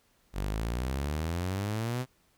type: exponential sweep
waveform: sawtooth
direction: up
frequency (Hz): 46.71 to 130.1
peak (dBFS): -26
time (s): 0.33-2.06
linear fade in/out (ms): 50
effects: pink hiss -68 dBFS RMS until 2.37 s